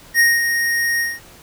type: tone with ADSR envelope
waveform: square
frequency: 1864.7 Hz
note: A#6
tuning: in tune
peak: -10 dBFS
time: 0.14-1.2 s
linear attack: 55 ms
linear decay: 210 ms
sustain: -7 dB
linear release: 200 ms
effects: pink hiss -44 dBFS RMS until 1.42 s